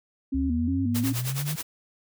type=tone with vibrato; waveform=sine; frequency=254.5 Hz; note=C4; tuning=48 cents flat; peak=-24 dBFS; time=0.32-1.13 s; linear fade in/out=10 ms; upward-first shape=square; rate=2.8 Hz; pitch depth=100 cents each way
type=exponential sweep; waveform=sine; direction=up; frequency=69.1 to 156.1 Hz; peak=-27 dBFS; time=0.34-1.56 s; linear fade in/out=10 ms
type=noise with tremolo; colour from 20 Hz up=white; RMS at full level=-31 dBFS; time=0.94-1.63 s; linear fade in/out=20 ms; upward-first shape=sine; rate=9.4 Hz; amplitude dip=85%
effects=none